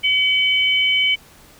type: tone pair together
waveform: sine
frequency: 2276 / 3038 Hz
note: C#7 / F#7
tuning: +45 / +45 cents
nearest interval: perfect fourth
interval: 500 cents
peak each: -17 dBFS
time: 0.03-1.16 s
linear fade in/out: 20 ms
effects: pink hiss -47 dBFS RMS until 1.59 s